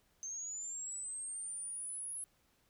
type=linear sweep; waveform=sine; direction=up; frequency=6260 to 10710 Hz; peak=-40 dBFS; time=0.23-2.24 s; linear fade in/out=0 ms; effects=pink hiss -73 dBFS RMS until 2.69 s